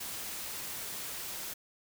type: noise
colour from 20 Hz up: white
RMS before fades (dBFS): -40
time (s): 0-1.54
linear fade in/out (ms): 10
effects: none